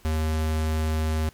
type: tone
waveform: square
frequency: 78.5 Hz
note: D#2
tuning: 16 cents sharp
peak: -23 dBFS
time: 0.05-1.29 s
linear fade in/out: 0 ms
effects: pink hiss -55 dBFS RMS until 1.33 s + MP3 96 kbps

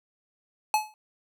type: tone with exponential decay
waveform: square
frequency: 857 Hz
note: A5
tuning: 46 cents flat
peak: -18 dBFS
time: 0.74-0.94 s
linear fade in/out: 1 ms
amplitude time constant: 42 ms
effects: none

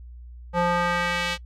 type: tone with band-pass filter sweep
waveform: square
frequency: 174.61 Hz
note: F3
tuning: in tune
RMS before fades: -24 dBFS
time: 0.53-1.38 s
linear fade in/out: 50 ms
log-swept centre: 790 to 3200 Hz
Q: 1.2
effects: noise-tail reverb RT60 0.1 s tail -22 dB re dry + added 60 Hz sine -39 dBFS peak until 1.45 s

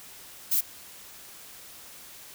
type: noise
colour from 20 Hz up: violet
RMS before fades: -24 dBFS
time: 0.51-0.61 s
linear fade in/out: 10 ms
effects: white hiss -47 dBFS RMS until 2.34 s

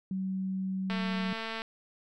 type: tone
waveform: sine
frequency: 189.6 Hz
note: F#3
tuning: 43 cents sharp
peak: -30 dBFS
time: 0.11-1.33 s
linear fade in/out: 2 ms
type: click train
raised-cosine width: 0.3 ms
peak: -21 dBFS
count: 162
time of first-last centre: 0.9-1.619 s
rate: 224 Hz
effects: none

